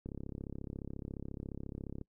click train, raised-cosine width 3 ms, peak -29 dBFS, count 68, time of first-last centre 0.06-2.013 s, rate 34.3 Hz, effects noise-tail reverb RT60 0.1 s tail -24 dB re dry

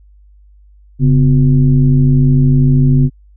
sine tone with frequency modulation, 138.59 Hz, C#3, in tune, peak -6 dBFS, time 0.99-3.1 s, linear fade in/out 50 ms, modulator 113 Hz, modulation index 0.84, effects added 50 Hz sine -41 dBFS peak until 3.36 s

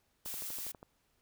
blue noise, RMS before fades -41 dBFS, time 0.25-0.72 s, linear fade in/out 10 ms
click train, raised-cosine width 1 ms, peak -35 dBFS, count 8, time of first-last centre 0.26-0.829 s, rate 12.3 Hz
effects pink hiss -75 dBFS RMS until 1.21 s

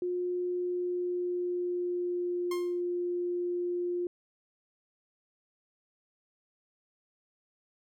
sine tone with pitch glide, 357.7 to 352.8 Hz, F4 to F4, +41 to +18 cents, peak -29 dBFS, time 0.02-4.07 s, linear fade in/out 2 ms, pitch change -23 cents, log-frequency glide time 0.44-2.66 s
sawtooth tone with exponential decay, 1063 Hz, C6, 27 cents sharp, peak -31 dBFS, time 2.51-2.81 s, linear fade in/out 5 ms, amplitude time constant 64 ms
effects none

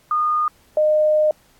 sine tone pair in turn, 1224 / 612 Hz, D#6 / D#5, -29 / -29 cents, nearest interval octave, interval 1200 cents, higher first, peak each -16 / -13 dBFS, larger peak second, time 0.11-0.48 / 0.77-1.31 s, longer second, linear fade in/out 2 ms, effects pink hiss -56 dBFS RMS until 1.59 s + AAC 64 kbps

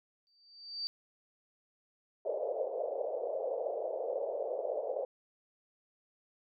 sine tone with exponential growth, 4632 Hz, D8, 25 cents flat, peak -32 dBFS, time 0.27-0.87 s, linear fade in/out 0 ms, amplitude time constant 130 ms
white band-pass noise, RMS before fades -36 dBFS, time 2.25-5.05 s, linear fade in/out 2 ms, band 470 to 620 Hz, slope 48 dB/octave
effects none

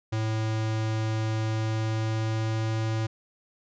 square tone with pitch glide, 110 to 110.89 Hz, A2 to A2, 0 to +14 cents, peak -26 dBFS, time 0.12-3.07 s, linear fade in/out 10 ms, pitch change +14 cents, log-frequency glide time 1.45-2.77 s, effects resampled to 16000 Hz

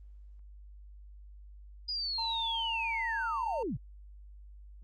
sine linear sweep, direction down, 4978 to 88.5 Hz, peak -32 dBFS, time 1.88-3.77 s, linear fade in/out 10 ms
triangle tone, 910 Hz, A#5, 42 cents flat, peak -33 dBFS, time 2.18-3.63 s, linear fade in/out 5 ms
effects added 50 Hz sine -48 dBFS peak until 4.83 s + Opus 24 kbps

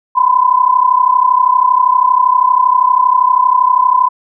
sine tone pair together, 991.4 / 1024 Hz, B5 / C6, +6 / -38 cents, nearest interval minor second, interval 56 cents, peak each -10 dBFS, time 0.15-4.09 s, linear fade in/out 20 ms, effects none

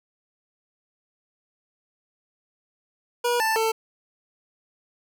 25% pulse tone with pitch steps, 481.9 / 884 / 445.8 Hz, B4 / A5 / A4, -43 / +8 / +23 cents, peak -17 dBFS, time 3.24-3.72 s, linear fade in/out 10 ms, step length 160 ms, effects none

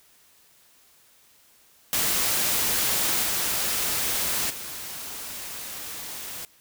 white noise with level steps, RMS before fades -24 / -26 / -36 dBFS, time 1.93-6.45 s, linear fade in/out 0 ms, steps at 3.22 / 4.49 s, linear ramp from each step 20 ms, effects white hiss -58 dBFS RMS until 6.6 s

